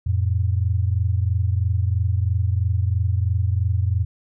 sine tone pair together, 88.1 / 111.13 Hz, F2 / A2, +16 / +18 cents, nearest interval major third, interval 402 cents, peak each -19 / -22 dBFS, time 0.06-4.05 s, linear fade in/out 10 ms, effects none

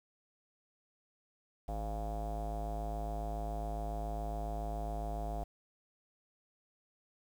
square tone with low-pass filter, 53.6 Hz, A1, 45 cents flat, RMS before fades -38 dBFS, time 1.68-5.44 s, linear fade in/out 5 ms, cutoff 720 Hz, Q 7.9, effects 10-bit

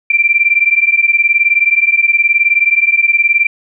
sine beating tone pair, 2349 / 2368 Hz, D7 / D7, 0 / +14 cents, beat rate 19 Hz, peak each -11 dBFS, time 0.1-3.47 s, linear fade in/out 5 ms, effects none

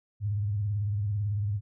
sine tone with vibrato, 102.9 Hz, G#2, 16 cents flat, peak -26 dBFS, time 0.2-1.61 s, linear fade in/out 50 ms, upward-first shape sine, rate 18 Hz, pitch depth 91 cents each way, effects none

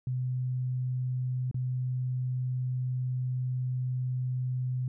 sine tone with dropouts, 127 Hz, B2, 49 cents sharp, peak -28 dBFS, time 0.07-4.88 s, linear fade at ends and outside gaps 2 ms, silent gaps 1.513-1.544 s, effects none

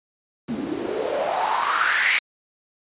white noise with band-pass filter sweep, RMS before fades -23 dBFS, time 0.48-2.19 s, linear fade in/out 5 ms, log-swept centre 220 to 2300 Hz, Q 5.7, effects resampled to 8000 Hz

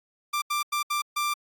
sawtooth tone bursts at uneven times, 1182 Hz, D6, 11 cents sharp, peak -21 dBFS, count 5, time 0.33-0.42 / 0.5-0.63 / 0.72-0.83 / 0.9-1.02 / 1.16-1.34 s, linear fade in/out 10 ms, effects AAC 64 kbps

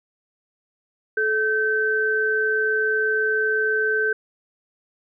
sine tone pair together, 433 / 1543 Hz, A4 / G6, -28 / -28 cents, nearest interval octave + minor seventh, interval 2200 cents, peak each -23 / -20 dBFS, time 1.17-4.13 s, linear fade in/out 5 ms, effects none

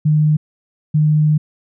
sine tone pair in turn, 152.4 / 152.4 Hz, D#3 / D#3, -36 / -36 cents, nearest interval unison, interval 0 cents, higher neither, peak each -10 dBFS, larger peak neither, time 0.05-0.37 / 0.94-1.38 s, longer second, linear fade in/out 10 ms, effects none

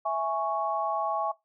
sine chord, C# minor, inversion first, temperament equal, 659.3 / 830.6 / 1108.7 Hz, E5 / G#5 / C#6, 0 / 0 / 0 cents, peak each -30 dBFS, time 0.05-1.32 s, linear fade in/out 10 ms, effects noise-tail reverb RT60 0.2 s tail -21 dB re dry

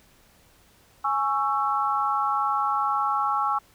sine chord, C# minor, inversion second, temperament just, 831.5 / 1108.7 / 1330.5 Hz, G#5 / C#6 / E6, +2 / 0 / +16 cents, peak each -26 dBFS, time 1.04-3.59 s, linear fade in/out 10 ms, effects pink hiss -58 dBFS RMS until 3.74 s

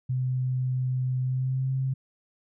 sine tone with pitch glide, 128.1 to 132.39 Hz, C3 to C3, -36 to +21 cents, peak -24 dBFS, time 0.09-1.94 s, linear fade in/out 10 ms, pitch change +57 cents, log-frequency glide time 1.24-1.71 s, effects none

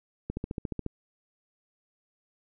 click train, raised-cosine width 3 ms, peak -19 dBFS, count 9, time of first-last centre 0.3-0.863 s, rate 14.2 Hz, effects none

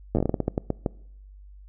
slowing click train, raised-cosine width 2 ms, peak -10 dBFS, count 14, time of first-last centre 0.15-0.862 s, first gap 9 ms, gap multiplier 1.27, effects noise-tail reverb RT60 0.7 s tail -23 dB re dry + added 49 Hz sine -44 dBFS peak until 1.68 s

